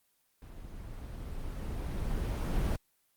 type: noise with level ramp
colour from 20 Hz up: brown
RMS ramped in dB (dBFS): -47 to -28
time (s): 0.42-2.76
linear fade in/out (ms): 2
effects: white hiss -73 dBFS RMS until 3.16 s + Opus 24 kbps